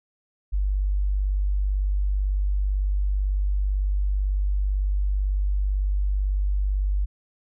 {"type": "tone", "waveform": "sine", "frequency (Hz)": 49, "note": "G1", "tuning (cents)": 0, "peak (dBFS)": -20, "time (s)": [0.52, 7.06], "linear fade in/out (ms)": 20, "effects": []}